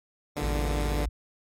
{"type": "chord", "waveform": "10% pulse", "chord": "E half-diminished seventh", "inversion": "none", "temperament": "equal with one note detuned", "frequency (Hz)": [82.41, 99.48, 116.54, 146.83], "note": ["E2", "G2", "Bb2", "D3"], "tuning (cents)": [0, 26, 0, 0], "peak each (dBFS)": [-28, -29, -29, -23], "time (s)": [0.36, 1.06], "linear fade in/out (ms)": 10}
{"type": "tone", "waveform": "sine", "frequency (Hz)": 55, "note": "A1", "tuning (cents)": 0, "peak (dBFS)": -26, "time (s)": [0.42, 1.09], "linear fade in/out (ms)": 10}
{"effects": ["MP3 64 kbps"]}